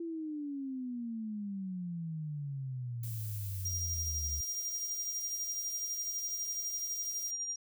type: exponential sweep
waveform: sine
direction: down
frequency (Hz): 340.1 to 71.3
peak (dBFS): -36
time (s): 0-4.41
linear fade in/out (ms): 5
type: noise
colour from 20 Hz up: violet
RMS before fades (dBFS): -46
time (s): 3.03-7.31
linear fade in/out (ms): 2
type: tone with tremolo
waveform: sine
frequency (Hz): 5700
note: F8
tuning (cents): +34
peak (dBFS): -33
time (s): 3.65-7.56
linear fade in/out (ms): 5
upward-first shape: sine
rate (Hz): 12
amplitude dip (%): 45
effects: none